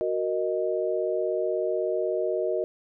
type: chord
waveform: sine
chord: D# minor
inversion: first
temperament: equal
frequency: 370 / 466.2 / 622.3 Hz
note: F#4 / A#4 / D#5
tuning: 0 / 0 / 0 cents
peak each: -28 / -29 / -28 dBFS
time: 0.01-2.64 s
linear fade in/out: 0 ms
effects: none